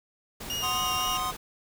pink noise, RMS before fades -39 dBFS, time 0.4-1.37 s, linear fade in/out 10 ms
30% pulse tone with vibrato, 2835 Hz, F7, 25 cents sharp, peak -27 dBFS, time 0.5-1.17 s, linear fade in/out 0 ms, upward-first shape triangle, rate 3.9 Hz, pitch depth 28 cents each way
square chord, C diminished, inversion second, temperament equal, 740 / 1046.5 / 1244.5 Hz, Gb5 / C6 / Eb6, 0 / 0 / 0 cents, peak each -36 / -32 / -33 dBFS, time 0.62-1.32 s, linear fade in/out 20 ms
effects none

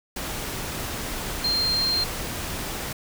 sine tone in noise, 4186 Hz, C8, in tune, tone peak -21 dBFS, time 1.44-2.04 s, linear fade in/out 5 ms, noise pink, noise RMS -31 dBFS, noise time 0.16-2.93 s, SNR +7 dB, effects none

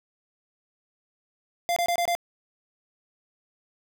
square tone bursts, 694 Hz, F5, 11 cents flat, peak -23 dBFS, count 5, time 1.69-2.151 s, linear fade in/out 0 ms, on 73 ms, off 24 ms, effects none

